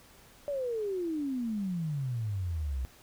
sine exponential sweep, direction down, 587.3 to 61.7 Hz, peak -30 dBFS, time 0.48-2.85 s, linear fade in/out 0 ms, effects pink hiss -57 dBFS RMS until 3.02 s

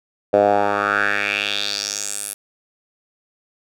10% pulse tone with band-pass filter sweep, 102 Hz, G#2, 31 cents flat, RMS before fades -20 dBFS, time 0.33-2.34 s, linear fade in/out 10 ms, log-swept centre 570 to 11000 Hz, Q 3.8, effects none

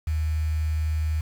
sine tone with quantisation, 78 Hz, D#2, 5 cents sharp, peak -22 dBFS, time 0.07-1.21 s, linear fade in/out 5 ms, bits 7, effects none

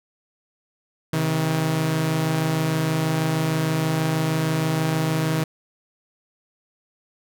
sawtooth tone pair together, 132.8 / 159.12 Hz, C3 / D#3, +26 / +39 cents, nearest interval minor third, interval 313 cents, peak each -23 / -17 dBFS, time 1.13-5.44 s, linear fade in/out 5 ms, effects none

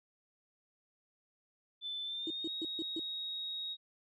sine tone with pitch glide, 3520 to 3773 Hz, A7 to A#7, 0 to +20 cents, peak -37 dBFS, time 1.81-3.77 s, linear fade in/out 50 ms, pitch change +120 cents, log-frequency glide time 2.04-2.53 s
sine tone bursts, 325.8 Hz, E4, 20 cents flat, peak -35 dBFS, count 5, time 2.27-2.995 s, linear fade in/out 2 ms, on 33 ms, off 140 ms
effects tanh soft clip ceiling -28 dBFS

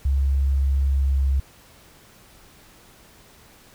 sine tone with pitch glide, 68.4 to 67.77 Hz, C#2 to C#2, -23 to -39 cents, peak -17 dBFS, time 0.05-1.4 s, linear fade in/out 5 ms, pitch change -16 cents, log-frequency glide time 0.87-1.23 s, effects pink hiss -51 dBFS RMS until 3.74 s

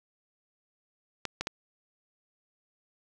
clicks, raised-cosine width 0.2 ms, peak -14 dBFS, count 3, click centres 1.253 / 1.41 / 1.471 s, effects none

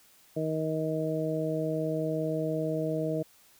harmonic tone, 157.6 Hz, D#3, 23 cents sharp, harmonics 1 / 2 / 3 / 4, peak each -33 / -33 / -33 / -33 dBFS, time 0.36-3.23 s, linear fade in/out 10 ms, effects white hiss -60 dBFS RMS until 3.59 s

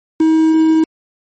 triangle tone with quantisation, 318.6 Hz, D#4, 41 cents sharp, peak -6 dBFS, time 0.2-0.84 s, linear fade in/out 5 ms, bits 5, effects MP3 32 kbps

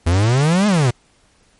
45% pulse exponential two-way sweep, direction up then down, 80.5 to 215.8 to 114.2 Hz, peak -12 dBFS, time 0.06-0.91 s, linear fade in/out 10 ms, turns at 0.67 s, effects pink hiss -56 dBFS RMS until 1.59 s + MP3 48 kbps

